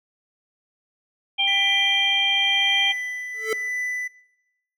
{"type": "harmonic tone", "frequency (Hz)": 792, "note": "G5", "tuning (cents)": 18, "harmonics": [1, 3, 4], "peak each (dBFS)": [-29, -23, -19], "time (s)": [1.38, 2.93], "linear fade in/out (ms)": 20}
{"type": "tone with tremolo", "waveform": "triangle", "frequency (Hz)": 1992, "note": "B6", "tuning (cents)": 14, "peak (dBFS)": -22, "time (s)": [1.47, 4.08], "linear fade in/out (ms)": 10, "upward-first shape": "triangle", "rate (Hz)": 0.96, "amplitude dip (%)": 55}
{"type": "tone with exponential growth", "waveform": "square", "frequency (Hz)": 439.6, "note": "A4", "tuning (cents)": -2, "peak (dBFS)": -19, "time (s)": [3.34, 3.53], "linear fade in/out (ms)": 2, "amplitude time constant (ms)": 41}
{"effects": ["noise-tail reverb RT60 0.9 s tail -20 dB re dry"]}